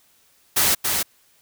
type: noise with echo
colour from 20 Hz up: white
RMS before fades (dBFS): -18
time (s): 0.56-0.75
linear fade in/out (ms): 10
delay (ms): 280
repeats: 1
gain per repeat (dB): -4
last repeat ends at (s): 1.03
effects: white hiss -59 dBFS RMS until 1.41 s